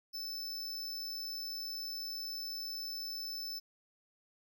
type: tone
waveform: square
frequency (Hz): 5274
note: E8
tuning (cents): 0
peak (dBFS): -39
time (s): 0.13-3.6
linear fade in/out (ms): 20
effects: none